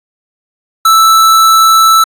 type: tone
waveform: square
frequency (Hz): 1318.5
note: E6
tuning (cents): 0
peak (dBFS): -4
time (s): 0.85-2.04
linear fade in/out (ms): 5
effects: AAC 64 kbps